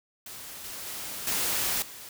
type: noise with level steps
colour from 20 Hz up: white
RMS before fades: -42 / -39 / -37 / -28 / -44 dBFS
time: 0.26-2.09 s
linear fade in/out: 2 ms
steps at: 0.64 / 0.86 / 1.27 / 1.82 s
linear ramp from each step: 2 ms
effects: none

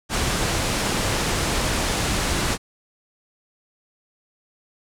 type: low-pass noise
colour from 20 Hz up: pink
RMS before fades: -23 dBFS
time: 0.09-2.58 s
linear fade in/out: 50 ms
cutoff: 10000 Hz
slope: 24 dB/octave
effects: none

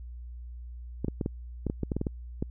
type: clicks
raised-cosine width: 3 ms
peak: -16 dBFS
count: 12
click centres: 1.046 / 1.083 / 1.212 / 1.261 / 1.667 / 1.699 / 1.833 / 1.918 / 1.966 / 2.014 / 2.068 / 2.425 s
effects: added 60 Hz sine -39 dBFS peak until 2.5 s

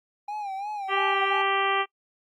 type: tone with vibrato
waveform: triangle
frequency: 807 Hz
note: G#5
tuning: 50 cents flat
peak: -28 dBFS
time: 0.28-1.42 s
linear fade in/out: 5 ms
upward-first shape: sine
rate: 2.9 Hz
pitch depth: 91 cents each way
type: harmonic tone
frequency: 392 Hz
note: G4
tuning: in tune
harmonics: 1 / 2 / 3 / 4 / 5 / 6 / 7 / 8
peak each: -30 / -28 / -26 / -35 / -30 / -34 / -33 / -34 dBFS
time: 0.88-1.86 s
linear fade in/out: 50 ms
effects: noise-tail reverb RT60 0.1 s tail -24 dB re dry + Opus 48 kbps

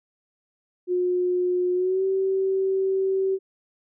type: tone with pitch glide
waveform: sine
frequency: 360 to 383.6 Hz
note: F#4 to G4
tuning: -47 to -37 cents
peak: -20 dBFS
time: 0.87-3.39 s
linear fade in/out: 50 ms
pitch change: +110 cents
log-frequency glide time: 1.74-2.04 s
effects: none

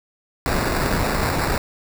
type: noise with sample-and-hold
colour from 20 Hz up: pink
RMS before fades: -21 dBFS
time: 0.46-1.58 s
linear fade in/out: 0 ms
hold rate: 3150 Hz
effects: none

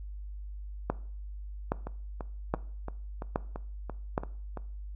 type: two click trains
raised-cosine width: 1 ms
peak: -23 / -13 dBFS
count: 9 / 5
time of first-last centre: 1.87-4.573 / 0.9-4.179 s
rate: 2.96 / 1.22 Hz
effects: noise-tail reverb RT60 0.5 s tail -19 dB re dry + added 50 Hz sine -38 dBFS peak until 4.95 s

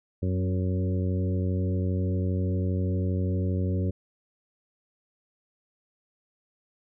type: harmonic tone with a mistuned harmonic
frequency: 92.5 Hz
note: F#2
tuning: in tune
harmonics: 1 / 2 / 3 / 4 / 5 / 6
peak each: -25 / -31 / -35 / -37 / -39 / -41 dBFS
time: 0.22-3.91 s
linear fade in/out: 10 ms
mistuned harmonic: 3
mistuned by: -15 cents
effects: none

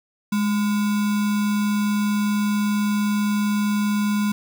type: tone with sample-and-hold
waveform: sine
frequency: 207.7 Hz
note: G#3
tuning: in tune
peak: -18 dBFS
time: 0.32-4.32 s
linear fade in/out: 5 ms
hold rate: 1225 Hz
effects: none

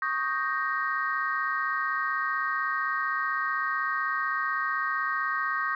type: chord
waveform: sine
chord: Eb dominant seventh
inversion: third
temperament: equal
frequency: 1108.7 / 1244.5 / 1568 / 1864.7 Hz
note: Db6 / Eb6 / G6 / Bb6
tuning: 0 / 0 / 0 / 0 cents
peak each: -31 dBFS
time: 0.02-5.75 s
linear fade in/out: 2 ms
effects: tanh soft clip ceiling -16 dBFS

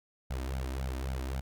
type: tone with flanger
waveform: sawtooth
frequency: 65.41 Hz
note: C2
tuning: in tune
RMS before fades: -35 dBFS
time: 0.3-1.41 s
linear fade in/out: 10 ms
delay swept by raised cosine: 1.3 to 3.3 ms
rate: 3.7 Hz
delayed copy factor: +1
effects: none

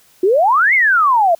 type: exponential two-way sweep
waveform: sine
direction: up then down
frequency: 349.2 to 2217 to 643 Hz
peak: -9 dBFS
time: 0.23-1.35 s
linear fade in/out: 5 ms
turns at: 0.74 s
effects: white hiss -51 dBFS RMS until 1.39 s

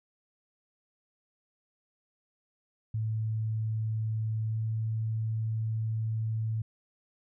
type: tone with pitch glide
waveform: sine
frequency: 110 to 110.83 Hz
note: A2 to A2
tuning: 0 to +13 cents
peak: -28 dBFS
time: 2.94-6.62 s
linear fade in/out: 5 ms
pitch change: +13 cents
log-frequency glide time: 4.48-4.57 s
effects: none

